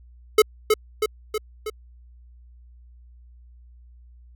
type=tone with echo; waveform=square; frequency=429.6 Hz; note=A4; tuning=41 cents flat; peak=-11 dBFS; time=0.38-0.42 s; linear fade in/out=5 ms; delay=320 ms; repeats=4; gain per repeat=-4 dB; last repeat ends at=1.7 s; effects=added 60 Hz sine -46 dBFS peak until 4.35 s